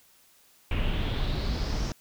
brown noise with low-pass filter sweep, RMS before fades -28 dBFS, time 0.71-1.92 s, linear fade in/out 2 ms, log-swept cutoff 2700 to 5900 Hz, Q 4.5, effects white hiss -60 dBFS RMS until 2 s

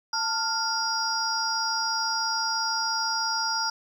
sine tone cluster, 891 / 1400 / 4903 / 5590 Hz, A5 / F6 / D#8 / F8, +22 / +4 / -26 / +1 cents, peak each -30 dBFS, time 0.13-3.7 s, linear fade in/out 5 ms, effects 9-bit

